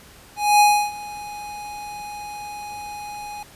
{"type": "tone with ADSR envelope", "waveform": "square", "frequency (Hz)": 830.6, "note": "G#5", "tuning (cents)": 0, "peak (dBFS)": -11, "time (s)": [0.36, 3.43], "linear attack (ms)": 240, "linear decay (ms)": 310, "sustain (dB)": -21, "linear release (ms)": 4, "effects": ["pink hiss -47 dBFS RMS until 3.55 s", "resampled to 32000 Hz"]}